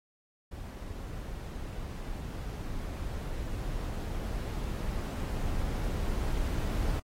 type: noise with level ramp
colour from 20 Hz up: brown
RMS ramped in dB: -40 to -30 dBFS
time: 0.51-7 s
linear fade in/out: 10 ms
effects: AAC 48 kbps